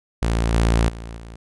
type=tone with level steps; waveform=sawtooth; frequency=56.8 Hz; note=A#1; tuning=44 cents flat; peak=-14 / -11 / -28 / -32 dBFS; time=0.22-1.36 s; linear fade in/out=5 ms; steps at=0.53 / 0.88 / 1.17 s; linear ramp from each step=10 ms; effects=resampled to 24000 Hz